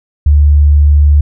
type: tone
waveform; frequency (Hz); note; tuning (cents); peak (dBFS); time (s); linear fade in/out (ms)
sine; 73.2; D2; -5; -3; 0.26-1.21; 5
effects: none